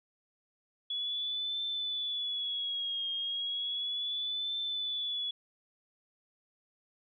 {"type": "tone with vibrato", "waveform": "sine", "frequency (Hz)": 3386, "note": "G#7", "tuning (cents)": 33, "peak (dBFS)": -32, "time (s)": [0.9, 5.31], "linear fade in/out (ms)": 5, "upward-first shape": "triangle", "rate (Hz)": 0.34, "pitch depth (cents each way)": 81, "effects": []}